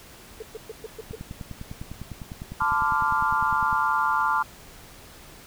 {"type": "tone bursts", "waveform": "sine", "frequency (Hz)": 442.5, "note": "A4", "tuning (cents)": 10, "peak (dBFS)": -32, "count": 6, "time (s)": [0.4, 1.156], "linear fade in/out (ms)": 5, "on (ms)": 26, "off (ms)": 120}
{"type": "click train", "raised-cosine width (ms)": 5, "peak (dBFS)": -23, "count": 27, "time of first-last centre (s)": [1.11, 3.728], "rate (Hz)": 9.93}
{"type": "chord", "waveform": "sine", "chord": "D minor seventh", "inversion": "second", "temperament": "equal with one note detuned", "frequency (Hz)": [880, 1023.2, 1174.7, 1396.9], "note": ["A5", "C6", "D6", "F6"], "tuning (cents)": [0, -39, 0, 0], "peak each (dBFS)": -26, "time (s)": [2.6, 4.43], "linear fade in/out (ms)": 10}
{"effects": ["pink hiss -47 dBFS RMS until 5.46 s"]}